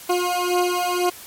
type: beating tone pair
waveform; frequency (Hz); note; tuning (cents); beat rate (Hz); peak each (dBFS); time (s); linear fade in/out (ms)
20% pulse; 356 / 358; F4 / F4; +33 / +43; 2; -17; 0.09-1.1; 10
effects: white hiss -40 dBFS RMS until 1.26 s + MP3 64 kbps